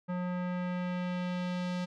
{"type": "tone with low-pass filter sweep", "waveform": "square", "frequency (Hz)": 179.6, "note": "F3", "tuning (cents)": 49, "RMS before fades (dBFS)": -34, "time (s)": [0.08, 1.86], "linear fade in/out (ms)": 20, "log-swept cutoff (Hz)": [1400, 5000], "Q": 1.1, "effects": []}